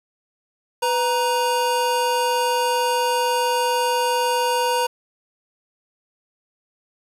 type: tone pair together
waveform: square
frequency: 497.9 / 940 Hz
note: B4 / A#5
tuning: +14 / +14 cents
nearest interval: major seventh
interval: 1100 cents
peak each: -23 / -21 dBFS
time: 0.82-4.87 s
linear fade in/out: 10 ms
effects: resampled to 32000 Hz + 7-bit